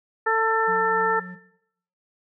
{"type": "harmonic tone", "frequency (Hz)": 446, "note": "A4", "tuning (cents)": 23, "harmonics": [1, 2, 3, 4], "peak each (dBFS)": [-24, -24, -24, -24], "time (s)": [0.26, 1.2], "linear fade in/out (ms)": 10}
{"type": "tone with tremolo", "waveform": "triangle", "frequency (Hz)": 180.6, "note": "F#3", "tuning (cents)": -42, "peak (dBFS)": -31, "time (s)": [0.67, 1.36], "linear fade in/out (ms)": 20, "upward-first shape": "triangle", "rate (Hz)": 3.5, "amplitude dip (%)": 30}
{"effects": ["noise-tail reverb RT60 0.7 s tail -17 dB re dry"]}